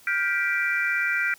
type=chord; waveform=sine; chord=G dominant seventh; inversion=third; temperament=just; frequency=1411.2 / 1568 / 1960 / 2352 Hz; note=F6 / G6 / B6 / D7; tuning=+18 / 0 / -14 / +2 cents; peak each=-27 dBFS; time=0.07-1.34 s; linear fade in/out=2 ms; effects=tanh soft clip ceiling -11 dBFS + white hiss -53 dBFS RMS until 1.38 s